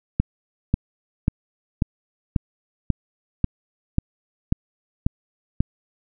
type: click train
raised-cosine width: 5 ms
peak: -5 dBFS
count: 11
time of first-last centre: 0.2-5.605 s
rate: 1.85 Hz
effects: none